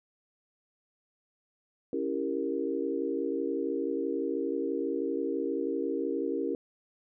sine chord, C# diminished seventh, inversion none, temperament equal with one note detuned, 277.2 / 329.6 / 395.6 / 466.2 Hz, C#4 / E4 / G4 / Bb4, 0 / 0 / +16 / 0 cents, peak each -34 dBFS, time 1.93-6.55 s, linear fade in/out 2 ms, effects none

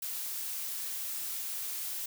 blue noise, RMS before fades -37 dBFS, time 0.02-2.06 s, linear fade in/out 5 ms, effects none

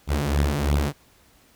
sawtooth beating tone pair, 70.6 / 73.6 Hz, C#2 / D2, +32 / +4 cents, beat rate 3 Hz, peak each -19 dBFS, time 0.07-0.93 s, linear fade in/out 50 ms, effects pink hiss -57 dBFS RMS until 1.55 s

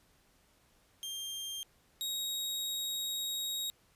sawtooth tone pair in turn, 3186 / 3782 Hz, G7 / A#7, +27 / +24 cents, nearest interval minor third, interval 297 cents, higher second, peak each -35 / -31 dBFS, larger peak second, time 1.03-1.63 / 2.01-3.7 s, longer second, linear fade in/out 0 ms, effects pink hiss -68 dBFS RMS until 3.95 s + resampled to 32000 Hz

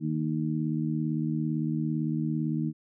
harmonic tone, 77.78 Hz, D#2, in tune, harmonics 2 / 3 / 4, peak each -29 / -31 / -32 dBFS, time 0-2.73 s, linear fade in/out 50 ms, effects none

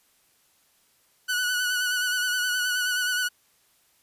sawtooth tone with vibrato, 1480 Hz, F#6, in tune, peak -20 dBFS, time 1.28-3.29 s, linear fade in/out 20 ms, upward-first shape sine, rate 9.5 Hz, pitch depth 34 cents each way, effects white hiss -64 dBFS RMS until 4.02 s + resampled to 32000 Hz

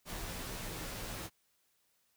pink noise with comb filter, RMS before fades -42 dBFS, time 0.05-1.3 s, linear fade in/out 50 ms, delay 14 ms, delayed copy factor -0.6, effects white hiss -75 dBFS RMS until 2.16 s

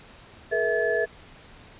sine tone cluster, 428.5 / 475.9 / 653 / 1721 Hz, A4 / A#4 / E5 / A6, -46 / +36 / -17 / -39 cents, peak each -27 dBFS, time 0.51-1.06 s, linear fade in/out 20 ms, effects pink hiss -49 dBFS RMS until 1.79 s + resampled to 8000 Hz

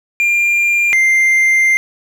triangle tone pair in turn, 2394 / 2094 Hz, D7 / C7, +33 / +1 cents, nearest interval major second, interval 232 cents, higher first, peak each -9 / -7 dBFS, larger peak second, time 0.2-0.93 / 0.93-1.77 s, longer second, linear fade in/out 0 ms, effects none

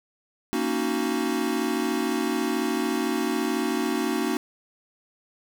square chord, D# minor seventh, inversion second, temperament equal, 233.1 / 277.2 / 311.1 / 370 Hz, A#3 / C#4 / D#4 / F#4, 0 / 0 / 0 / 0 cents, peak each -30 dBFS, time 0.53-4.37 s, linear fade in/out 0 ms, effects none

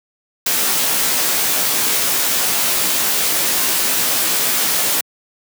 white noise with comb filter, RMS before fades -17 dBFS, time 0.46-5.01 s, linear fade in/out 5 ms, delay 16 ms, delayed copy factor +0.8, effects high-pass 150 Hz 12 dB/octave

